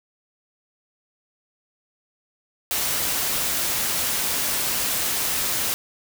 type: noise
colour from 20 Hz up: white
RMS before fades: -24 dBFS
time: 2.71-5.74 s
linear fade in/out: 0 ms
effects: none

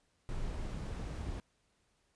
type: noise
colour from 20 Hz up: brown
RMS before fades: -39 dBFS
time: 0.29-1.4 s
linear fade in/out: 0 ms
effects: pink hiss -75 dBFS RMS until 2.15 s + resampled to 22050 Hz

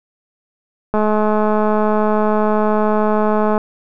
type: click train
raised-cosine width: 1 ms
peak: -4 dBFS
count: 563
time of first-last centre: 0.94-3.578 s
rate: 213 Hz
effects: none

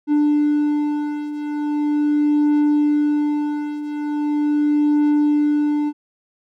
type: beating tone pair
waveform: triangle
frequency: 295.6 / 296 Hz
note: D4 / D4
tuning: +11 / +14 cents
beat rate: 0.4 Hz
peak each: -20 / -15 dBFS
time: 0.07-5.93 s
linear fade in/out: 50 ms
effects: none

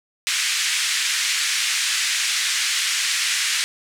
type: band-pass noise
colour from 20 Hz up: pink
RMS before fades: -22 dBFS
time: 0.27-3.64 s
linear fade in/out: 0 ms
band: 1800 to 8900 Hz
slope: 24 dB/octave
effects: none

